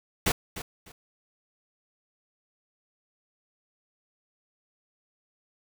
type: noise with echo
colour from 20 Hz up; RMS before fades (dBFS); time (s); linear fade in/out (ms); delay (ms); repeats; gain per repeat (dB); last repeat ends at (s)
pink; -24; 0.26-0.32; 5; 300; 2; -13; 0.92
effects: none